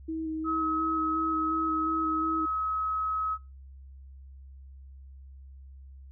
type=tone with vibrato; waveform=sine; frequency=318.3 Hz; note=D#4; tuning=39 cents sharp; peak=-30 dBFS; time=0.08-2.46 s; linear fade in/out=10 ms; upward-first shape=square; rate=2.8 Hz; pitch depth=15 cents each way
type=tone; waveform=sine; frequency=1280 Hz; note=D#6; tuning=49 cents sharp; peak=-27 dBFS; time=0.44-3.38 s; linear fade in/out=50 ms
effects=noise-tail reverb RT60 0.3 s tail -26 dB re dry + added 67 Hz sine -45 dBFS peak until 6.11 s